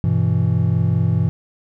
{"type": "chord", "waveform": "triangle", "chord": "E minor", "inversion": "first", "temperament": "just", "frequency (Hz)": [98.89, 123.61, 164.81], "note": ["G2", "B2", "E3"], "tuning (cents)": [16, 2, 0], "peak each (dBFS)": -17, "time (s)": [0.04, 1.29], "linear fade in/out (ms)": 0, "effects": []}